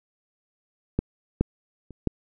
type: clicks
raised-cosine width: 3 ms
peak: -9 / -7 / -29 / -9 dBFS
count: 4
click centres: 0.99 / 1.41 / 1.907 / 2.073 s
effects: none